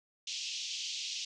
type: band-pass noise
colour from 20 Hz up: pink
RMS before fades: -39 dBFS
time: 0.27-1.25 s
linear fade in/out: 5 ms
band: 2700 to 6600 Hz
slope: 48 dB/octave
effects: none